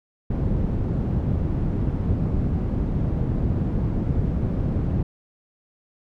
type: low-pass noise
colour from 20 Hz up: white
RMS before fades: -23 dBFS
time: 0.3-5.03 s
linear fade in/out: 5 ms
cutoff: 160 Hz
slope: 12 dB/octave
effects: none